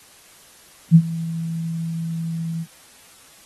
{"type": "tone with ADSR envelope", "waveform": "sine", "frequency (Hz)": 164.81, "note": "E3", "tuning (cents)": 0, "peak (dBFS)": -4, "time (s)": [0.91, 2.66], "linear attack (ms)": 41, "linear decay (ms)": 64, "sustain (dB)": -19, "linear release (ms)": 50, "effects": ["white hiss -49 dBFS RMS until 3.45 s", "AAC 32 kbps"]}